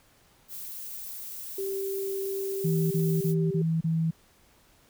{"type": "noise", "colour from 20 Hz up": "violet", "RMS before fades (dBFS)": -39, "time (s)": [0.48, 3.35], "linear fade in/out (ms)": 50}
{"type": "tone", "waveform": "sine", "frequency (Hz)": 390, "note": "G4", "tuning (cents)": -9, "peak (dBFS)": -29, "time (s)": [1.58, 3.62], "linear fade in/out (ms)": 5}
{"type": "tone bursts", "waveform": "sine", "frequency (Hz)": 162.6, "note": "E3", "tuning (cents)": -23, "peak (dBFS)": -23, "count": 5, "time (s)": [2.64, 4.11], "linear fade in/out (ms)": 10, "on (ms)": 270, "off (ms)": 30}
{"effects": ["pink hiss -61 dBFS RMS until 4.89 s"]}